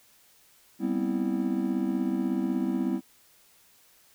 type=chord; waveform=triangle; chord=C major seventh; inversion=second; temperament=just; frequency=196.22 / 245.3 / 261.6 / 327 Hz; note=G3 / B3 / C4 / E4; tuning=+2 / -12 / 0 / -14 cents; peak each=-29 dBFS; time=0.79-3.01 s; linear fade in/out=50 ms; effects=white hiss -60 dBFS RMS until 4.14 s